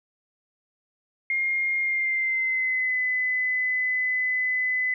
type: tone with pitch glide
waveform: sine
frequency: 2128 to 2012 Hz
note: C7 to B6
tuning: +29 to +32 cents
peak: -22 dBFS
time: 1.3-4.94 s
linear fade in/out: 2 ms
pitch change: -97 cents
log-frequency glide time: 1.81-2.99 s
effects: none